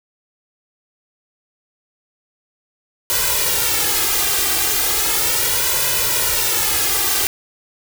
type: noise with flanger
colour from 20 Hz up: white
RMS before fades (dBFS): -18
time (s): 3.1-7.27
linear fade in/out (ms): 0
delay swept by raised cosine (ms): 2 to 2.54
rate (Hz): 0.36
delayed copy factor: +0.9
effects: none